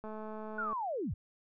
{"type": "click train", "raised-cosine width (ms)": 1, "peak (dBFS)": -31, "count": 150, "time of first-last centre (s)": [0.04, 0.73], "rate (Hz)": 216}
{"type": "linear sweep", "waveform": "sine", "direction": "down", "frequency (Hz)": [1480, 54.7], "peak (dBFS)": -33, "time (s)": [0.58, 1.14], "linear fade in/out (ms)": 5}
{"effects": []}